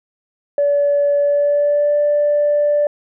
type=tone with pitch glide; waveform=sine; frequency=574 to 587.1 Hz; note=D5 to D5; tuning=-40 to -1 cents; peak=-11 dBFS; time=0.58-2.87 s; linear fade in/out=2 ms; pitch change=+39 cents; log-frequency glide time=1.19-1.97 s; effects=tanh soft clip ceiling -8 dBFS